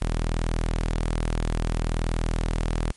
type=tone; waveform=sawtooth; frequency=40.6 Hz; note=E1; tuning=26 cents flat; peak=-19 dBFS; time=0.01-2.92 s; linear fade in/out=10 ms; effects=white hiss -54 dBFS RMS until 2.96 s + MP3 48 kbps